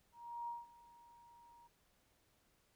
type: tone with ADSR envelope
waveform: sine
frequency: 944 Hz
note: A#5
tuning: 22 cents sharp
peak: -40 dBFS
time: 0.12-1.68 s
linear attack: 360 ms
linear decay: 180 ms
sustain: -20 dB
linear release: 17 ms
effects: pink hiss -75 dBFS RMS until 2.75 s